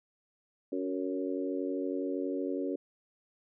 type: harmonic tone with a mistuned harmonic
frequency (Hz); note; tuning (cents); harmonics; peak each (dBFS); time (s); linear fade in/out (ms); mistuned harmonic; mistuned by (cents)
92.5; F#2; 0; 3 / 4 / 5 / 6; -34 / -36 / -38 / -40; 0.72-2.76; 5; 3; +21
effects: none